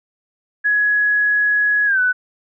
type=tone with pitch glide; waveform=sine; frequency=1678 to 1494.9 Hz; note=G#6 to F#6; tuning=+17 to +17 cents; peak=-13 dBFS; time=0.64-2.13 s; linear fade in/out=20 ms; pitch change=-200 cents; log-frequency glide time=1.86-2 s; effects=none